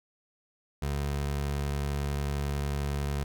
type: tone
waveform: 25% pulse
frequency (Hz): 71.1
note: C#2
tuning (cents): +45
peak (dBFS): -25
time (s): 0.82-3.24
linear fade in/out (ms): 5
effects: none